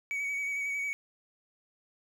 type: tone with vibrato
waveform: triangle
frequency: 2258 Hz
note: C#7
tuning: 31 cents sharp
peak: -29 dBFS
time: 0.11-0.93 s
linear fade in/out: 0 ms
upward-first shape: square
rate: 11 Hz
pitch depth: 20 cents each way
effects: 11-bit